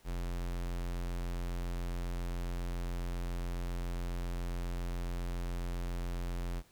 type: tone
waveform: square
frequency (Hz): 43.65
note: F1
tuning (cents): 0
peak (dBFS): -35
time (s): 0.04-6.63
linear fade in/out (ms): 50
effects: pink hiss -65 dBFS RMS until 6.71 s